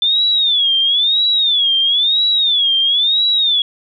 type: tone with vibrato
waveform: sine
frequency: 3520 Hz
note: A7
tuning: in tune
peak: -11 dBFS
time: 0.02-3.62 s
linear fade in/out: 2 ms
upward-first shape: sine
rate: 1 Hz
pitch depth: 180 cents each way
effects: none